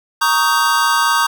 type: chord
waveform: square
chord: Eb dominant seventh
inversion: second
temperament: just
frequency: 933.4 / 1120.1 / 1244.5 / 1555.6 Hz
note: Bb5 / Db6 / Eb6 / G6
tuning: +2 / +18 / 0 / -14 cents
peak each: -19 dBFS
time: 0.21-1.27 s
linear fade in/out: 10 ms
effects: none